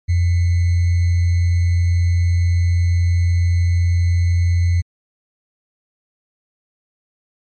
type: tone with sample-and-hold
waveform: sine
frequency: 87 Hz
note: F2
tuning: 6 cents flat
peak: -12 dBFS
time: 0.08-4.82 s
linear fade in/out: 20 ms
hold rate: 2100 Hz
effects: MP3 32 kbps